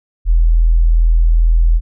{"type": "tone", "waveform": "sine", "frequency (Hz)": 41.2, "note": "E1", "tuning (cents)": 0, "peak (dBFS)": -7, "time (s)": [0.25, 1.81], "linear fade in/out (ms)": 50, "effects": []}